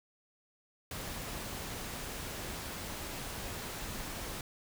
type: noise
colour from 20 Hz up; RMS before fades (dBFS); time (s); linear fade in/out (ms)
pink; -41; 0.91-4.41; 2
effects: none